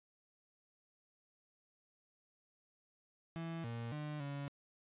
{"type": "tone with pitch steps", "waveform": "35% pulse", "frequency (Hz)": [165.3, 116.6, 150, 141.4], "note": ["E3", "A#2", "D3", "C#3"], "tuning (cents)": [5, 1, 37, 35], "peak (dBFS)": -39, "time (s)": [3.36, 4.48], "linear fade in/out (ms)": 0, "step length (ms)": 280, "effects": ["resampled to 8000 Hz"]}